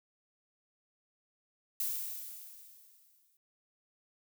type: noise with exponential decay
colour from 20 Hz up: violet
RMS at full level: -33 dBFS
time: 1.8-3.37 s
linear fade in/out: 1 ms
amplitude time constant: 340 ms
effects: none